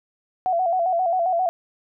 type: tone with vibrato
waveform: sine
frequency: 710 Hz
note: F5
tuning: 28 cents sharp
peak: -18 dBFS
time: 0.46-1.49 s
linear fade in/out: 0 ms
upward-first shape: square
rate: 7.5 Hz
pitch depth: 79 cents each way
effects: none